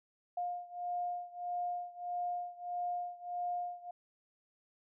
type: beating tone pair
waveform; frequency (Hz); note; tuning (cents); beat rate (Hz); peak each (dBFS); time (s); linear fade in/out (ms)
sine; 708 / 709.6; F5 / F5; +23 / +27; 1.6; -38 / -40; 0.37-3.91; 5
effects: none